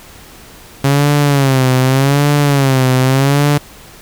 sawtooth tone with vibrato, 136.9 Hz, C#3, 21 cents flat, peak -5 dBFS, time 0.84-3.58 s, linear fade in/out 5 ms, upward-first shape sine, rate 0.84 Hz, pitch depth 110 cents each way, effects pink hiss -38 dBFS RMS until 4.01 s

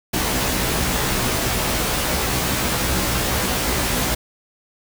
pink noise with comb filter, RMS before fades -21 dBFS, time 0.13-4.15 s, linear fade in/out 10 ms, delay 16 ms, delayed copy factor +0.8, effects none

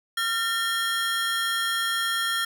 square tone cluster, 1377 / 1815 / 3252 Hz, F6 / A#6 / G#7, -25 / -47 / -37 cents, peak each -29 dBFS, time 0.17-2.45 s, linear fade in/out 5 ms, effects none

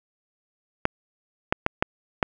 clicks, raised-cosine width 0.5 ms, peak -4 dBFS, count 5, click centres 0.854 / 1.525 / 1.664 / 1.825 / 2.228 s, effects none

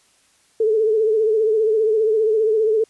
sine tone with vibrato, 436.4 Hz, A4, 14 cents flat, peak -14 dBFS, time 0.6-2.84 s, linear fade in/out 5 ms, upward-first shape triangle, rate 15 Hz, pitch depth 74 cents each way, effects white hiss -58 dBFS RMS until 2.89 s + resampled to 24000 Hz

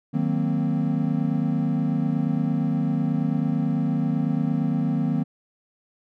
triangle chord, C half-diminished seventh, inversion first, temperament equal, 155.56 / 185 / 233.1 / 261.6 Hz, Eb3 / Gb3 / Bb3 / C4, 0 / 0 / 0 / 0 cents, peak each -23 / -26 / -24 / -25 dBFS, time 0.13-5.24 s, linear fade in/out 20 ms, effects none

